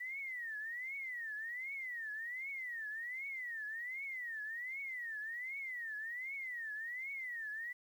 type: tone with vibrato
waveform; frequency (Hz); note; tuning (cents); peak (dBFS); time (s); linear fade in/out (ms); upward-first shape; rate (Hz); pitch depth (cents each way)
sine; 1941; B6; -31; -40; 0-7.73; 10; triangle; 1.3; 250
effects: 11-bit